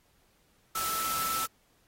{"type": "tone in noise", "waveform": "sine", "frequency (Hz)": 1318.5, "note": "E6", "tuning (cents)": 0, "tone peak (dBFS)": -31, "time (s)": [0.75, 1.46], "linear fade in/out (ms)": 5, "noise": "white", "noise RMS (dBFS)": -34, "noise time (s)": [0.75, 1.46], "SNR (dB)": 0, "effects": ["pink hiss -68 dBFS RMS until 1.87 s", "AAC 48 kbps"]}